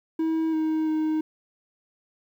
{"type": "tone with pitch steps", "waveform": "triangle", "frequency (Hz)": [321.5, 314.9, 312.1], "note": ["E4", "D#4", "D#4"], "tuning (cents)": [-43, 21, 5], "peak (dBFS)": -20, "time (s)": [0.19, 1.21], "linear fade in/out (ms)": 5, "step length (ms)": 340, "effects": ["10-bit"]}